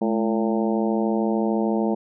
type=harmonic tone with a mistuned harmonic; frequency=113.3 Hz; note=A#2; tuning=49 cents flat; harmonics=2 / 3 / 4 / 5 / 6 / 7 / 8; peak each=-22 / -26 / -28 / -30 / -32 / -33 / -34 dBFS; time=0.01-1.95 s; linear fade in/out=10 ms; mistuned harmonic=2; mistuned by=-88 cents; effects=none